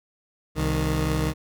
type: tone pair together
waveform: 20% pulse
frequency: 65.41 / 155.57 Hz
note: C2 / D#3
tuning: 0 / 0 cents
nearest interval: octave + minor third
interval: 1500 cents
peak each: -20 dBFS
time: 0.55-1.34 s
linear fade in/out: 50 ms
effects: none

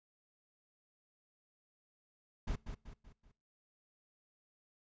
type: noise with echo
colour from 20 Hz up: brown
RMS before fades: -36 dBFS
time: 2.47-2.56 s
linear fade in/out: 10 ms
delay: 190 ms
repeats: 4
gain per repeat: -7 dB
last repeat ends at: 3.32 s
effects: noise-tail reverb RT60 0.4 s tail -23 dB re dry + resampled to 16000 Hz

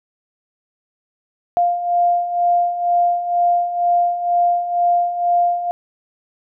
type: beating tone pair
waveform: sine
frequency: 698.5 / 700.6 Hz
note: F5 / F5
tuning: 0 / +5 cents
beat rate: 2.1 Hz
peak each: -21 / -15 dBFS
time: 1.57-5.71 s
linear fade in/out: 0 ms
effects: none

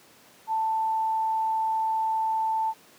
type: tone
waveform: sine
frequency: 885 Hz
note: A5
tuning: 10 cents sharp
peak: -23 dBFS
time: 0.47-2.74 s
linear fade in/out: 50 ms
effects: pink hiss -54 dBFS RMS until 2.98 s + high-pass 200 Hz 12 dB/octave

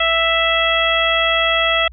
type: harmonic tone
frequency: 660 Hz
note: E5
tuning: 2 cents sharp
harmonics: 1 / 2 / 3 / 4 / 5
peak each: -20 / -20 / -20 / -21 / -19 dBFS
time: 0-1.88 s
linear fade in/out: 5 ms
effects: added 60 Hz sine -36 dBFS peak until 1.92 s

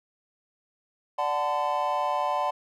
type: chord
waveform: triangle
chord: D dominant seventh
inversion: none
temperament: equal with one note detuned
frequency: 587.3 / 740 / 880 / 1022 Hz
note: D5 / F#5 / A5 / C6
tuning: 0 / 0 / 0 / -41 cents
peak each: -29 / -28 / -28 / -27 dBFS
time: 1.18-2.51 s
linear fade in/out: 10 ms
effects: none

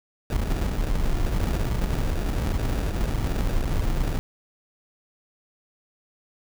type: noise with sample-and-hold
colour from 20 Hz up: brown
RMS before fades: -24 dBFS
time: 0.3-4.19 s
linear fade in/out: 0 ms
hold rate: 1050 Hz
effects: none

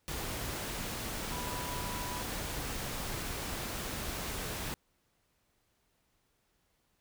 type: tone in noise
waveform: sine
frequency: 983 Hz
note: B5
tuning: 8 cents flat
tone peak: -42 dBFS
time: 1.32-2.22 s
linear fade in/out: 0 ms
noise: pink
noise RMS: -38 dBFS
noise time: 0.08-4.74 s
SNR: -7 dB
effects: pink hiss -75 dBFS RMS until 7 s

